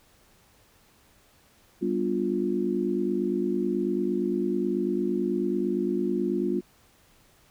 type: chord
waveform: sine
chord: G dominant seventh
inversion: none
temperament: just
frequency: 196 / 245 / 294 / 352.8 Hz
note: G3 / B3 / D4 / F4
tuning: 0 / -14 / +2 / +18 cents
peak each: -30 / -30 / -32 / -27 dBFS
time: 1.81-6.61 s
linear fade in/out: 20 ms
effects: pink hiss -60 dBFS RMS until 7.5 s